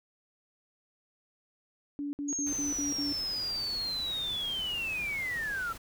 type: tone bursts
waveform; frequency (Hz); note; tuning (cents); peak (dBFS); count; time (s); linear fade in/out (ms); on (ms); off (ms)
sine; 287.4; D4; -37; -32; 6; 1.99-3.125; 0; 140; 59
type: linear sweep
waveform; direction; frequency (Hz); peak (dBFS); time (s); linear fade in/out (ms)
sine; down; 6645 to 1318.5; -31; 2.28-5.73; 10
type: noise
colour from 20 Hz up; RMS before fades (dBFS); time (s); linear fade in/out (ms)
pink; -46; 2.46-5.78; 10
effects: none